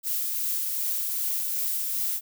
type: noise with tremolo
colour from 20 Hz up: violet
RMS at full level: -27 dBFS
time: 0.03-2.21 s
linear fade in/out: 50 ms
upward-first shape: triangle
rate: 2.6 Hz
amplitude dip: 25%
effects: none